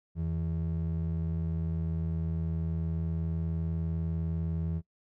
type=ring-modulated tone; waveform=triangle; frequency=123.9 Hz; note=B2; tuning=6 cents sharp; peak=-24 dBFS; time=0.15-4.82 s; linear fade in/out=50 ms; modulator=39.9 Hz; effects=noise-tail reverb RT60 0.1 s tail -23 dB re dry